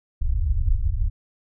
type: low-pass noise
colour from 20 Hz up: pink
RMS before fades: -21 dBFS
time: 0.21-1.1 s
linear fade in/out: 10 ms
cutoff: 100 Hz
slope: 48 dB/octave
effects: none